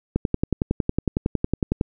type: click train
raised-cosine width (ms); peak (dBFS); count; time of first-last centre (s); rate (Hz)
3; -7; 19; 0.16-1.811; 10.9
effects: none

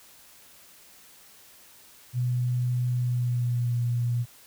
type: tone with pitch glide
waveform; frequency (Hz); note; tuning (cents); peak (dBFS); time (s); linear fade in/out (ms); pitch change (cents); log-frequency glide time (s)
sine; 123.7 to 120.18; B2 to B2; +3 to -47; -23; 2.13-4.26; 50; -50; 2.95-3.78
effects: white hiss -53 dBFS RMS until 4.46 s

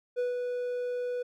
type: tone with ADSR envelope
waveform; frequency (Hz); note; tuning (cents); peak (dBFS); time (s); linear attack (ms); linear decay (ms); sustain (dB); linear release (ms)
triangle; 492.2; B4; -6; -24; 0.16-1.23; 30; 150; -4; 11
effects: none

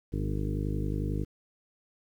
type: harmonic tone with a mistuned harmonic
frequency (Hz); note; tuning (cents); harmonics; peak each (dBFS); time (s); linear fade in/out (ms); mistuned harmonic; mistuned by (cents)
51.1; G#1; -27; 1 / 2 / 3 / 4 / 5 / 6 / 7 / 8 / 9; -32 / -34 / -35 / -40 / -42 / -38 / -43 / -44 / -44; 0.12-1.25; 20; 5; +25
effects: 10-bit

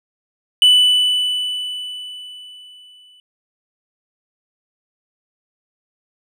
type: tone with exponential decay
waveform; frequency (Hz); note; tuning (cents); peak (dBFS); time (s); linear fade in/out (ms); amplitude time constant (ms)
triangle; 2983; F#7; +13; -5; 0.62-3.2; 1; 560
effects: none

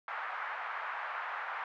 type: band-pass noise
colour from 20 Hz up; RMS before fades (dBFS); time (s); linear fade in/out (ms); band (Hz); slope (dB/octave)
white; -39; 0.08-1.64; 2; 790 to 1700; 24
effects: none

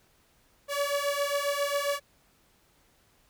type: beating tone pair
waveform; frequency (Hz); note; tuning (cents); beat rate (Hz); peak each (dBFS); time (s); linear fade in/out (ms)
sawtooth; 566 / 573.4; C#5 / D5; +36 / -42; 7.4; -26; 0.68-2; 50
effects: pink hiss -65 dBFS RMS until 3.29 s

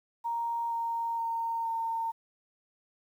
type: tone with pitch steps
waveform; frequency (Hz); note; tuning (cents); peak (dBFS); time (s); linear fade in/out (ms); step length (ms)
sine; 932.3 / 925.3 / 918.4 / 911.5; A#5 / A#5 / A#5 / A#5; 0 / -13 / -26 / -39; -29; 0.24-2.12; 20; 470
effects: 10-bit

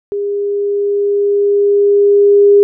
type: tone with level ramp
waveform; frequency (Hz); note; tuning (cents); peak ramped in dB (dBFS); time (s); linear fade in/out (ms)
sine; 405.5; G#4; -41; -15 to -3; 0.12-2.63; 0
effects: none

